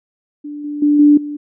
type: tone with level steps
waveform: sine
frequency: 293.7 Hz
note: D4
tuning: in tune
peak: -25 / -21 / -9 / -5 / -22 dBFS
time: 0.44-1.37 s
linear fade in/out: 10 ms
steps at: 0.64 / 0.82 / 0.99 / 1.17 s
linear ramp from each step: 5 ms
effects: none